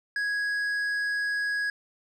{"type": "tone with tanh clipping", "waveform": "sine", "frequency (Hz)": 1661.2, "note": "G#6", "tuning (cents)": 0, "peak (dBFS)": -27, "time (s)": [0.16, 1.7], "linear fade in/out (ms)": 2, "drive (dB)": 7, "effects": []}